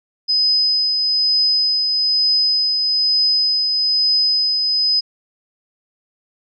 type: tone with tremolo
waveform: sine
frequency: 5030 Hz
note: D#8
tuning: 18 cents sharp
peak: -12 dBFS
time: 0.28-5.01 s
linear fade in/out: 20 ms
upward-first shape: triangle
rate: 1.1 Hz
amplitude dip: 35%
effects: none